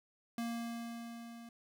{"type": "tone with level ramp", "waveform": "square", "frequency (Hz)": 233.1, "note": "A#3", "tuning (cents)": 0, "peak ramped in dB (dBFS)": [-36, -50], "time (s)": [0.38, 1.49], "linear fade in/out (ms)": 2, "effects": []}